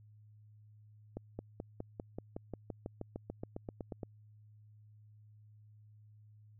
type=accelerating click train; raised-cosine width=2 ms; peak=-27 dBFS; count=19; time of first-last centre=1.17-4.032 s; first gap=220 ms; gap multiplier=0.96; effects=added 106 Hz sine -57 dBFS peak until 6.59 s